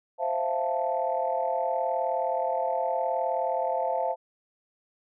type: chord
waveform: sine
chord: F major seventh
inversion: second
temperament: equal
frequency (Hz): 523.3 / 659.3 / 698.5 / 880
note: C5 / E5 / F5 / A5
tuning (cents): 0 / 0 / 0 / 0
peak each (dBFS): -30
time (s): 0.18-4.16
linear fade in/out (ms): 50
effects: tanh soft clip ceiling -14 dBFS